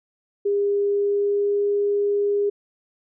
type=tone with pitch glide; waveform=sine; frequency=404.5 to 407.3 Hz; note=G#4 to G#4; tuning=-46 to -34 cents; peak=-18 dBFS; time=0.45-2.5 s; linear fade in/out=10 ms; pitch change=+12 cents; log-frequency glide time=0.85-1.66 s; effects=none